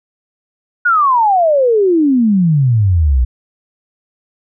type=exponential sweep; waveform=sine; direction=down; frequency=1480 to 58.5 Hz; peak=-8 dBFS; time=0.85-3.25 s; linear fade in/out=10 ms; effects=none